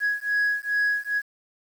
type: beating tone pair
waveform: sine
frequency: 1666 / 1668.4 Hz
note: G#6 / G#6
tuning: +5 / +7 cents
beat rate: 2.4 Hz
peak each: -23 dBFS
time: 0-1.22 s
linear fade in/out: 50 ms
effects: tanh soft clip ceiling -18 dBFS + 8-bit